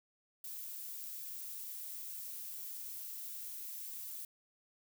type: noise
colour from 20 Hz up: violet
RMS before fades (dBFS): -45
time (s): 0.44-4.25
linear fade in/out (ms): 2
effects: none